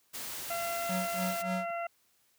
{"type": "noise", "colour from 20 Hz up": "white", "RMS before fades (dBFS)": -40, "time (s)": [0.13, 1.43], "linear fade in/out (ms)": 20}
{"type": "harmonic tone", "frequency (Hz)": 683, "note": "F5", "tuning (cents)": -39, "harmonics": [1, 2, 3, 4], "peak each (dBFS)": [-34, -40, -44, -46], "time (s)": [0.5, 1.87], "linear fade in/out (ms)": 5}
{"type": "tone with tremolo", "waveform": "square", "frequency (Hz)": 185, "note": "F#3", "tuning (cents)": 0, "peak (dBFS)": -32, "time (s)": [0.89, 1.71], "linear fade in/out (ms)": 5, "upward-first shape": "sine", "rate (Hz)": 3.5, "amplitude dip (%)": 100}
{"effects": ["white hiss -70 dBFS RMS until 2.38 s", "high-pass 60 Hz 12 dB/octave"]}